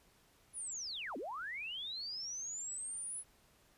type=linear two-way sweep; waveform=sine; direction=down then up; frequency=10350 to 230 to 10350 Hz; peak=-40 dBFS; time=0.53-3.24 s; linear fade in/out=50 ms; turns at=1.17 s; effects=pink hiss -68 dBFS RMS until 3.77 s + resampled to 32000 Hz